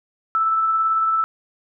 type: tone with tremolo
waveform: sine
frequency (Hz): 1318.5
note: E6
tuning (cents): 0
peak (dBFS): -15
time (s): 0.35-1.24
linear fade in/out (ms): 0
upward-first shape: sine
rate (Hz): 18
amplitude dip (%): 25
effects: none